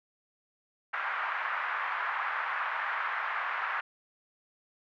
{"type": "band-pass noise", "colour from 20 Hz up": "pink", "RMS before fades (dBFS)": -33, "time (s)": [0.93, 3.81], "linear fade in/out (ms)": 10, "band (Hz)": [1000, 1900], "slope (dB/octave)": 24, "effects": []}